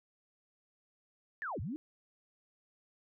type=linear two-way sweep; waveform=sine; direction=down then up; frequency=1837 to 69.3 to 323 Hz; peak=-36 dBFS; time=1.42-1.76 s; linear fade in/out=0 ms; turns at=1.6 s; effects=none